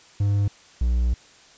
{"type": "tone pair in turn", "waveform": "triangle", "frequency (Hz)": [101.1, 60.11], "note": ["G#2", "B1"], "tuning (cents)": [-46, -46], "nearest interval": "major sixth", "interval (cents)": 900, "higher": "first", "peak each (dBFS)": -16, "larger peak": "neither", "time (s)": [[0.2, 0.48], [0.81, 1.14]], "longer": "second", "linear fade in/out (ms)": 5, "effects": ["white hiss -51 dBFS RMS until 1.57 s", "resampled to 16000 Hz"]}